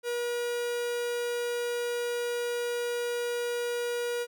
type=tone; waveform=45% pulse; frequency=480 Hz; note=B4; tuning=49 cents flat; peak=-29 dBFS; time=0.03-4.27 s; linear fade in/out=50 ms; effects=none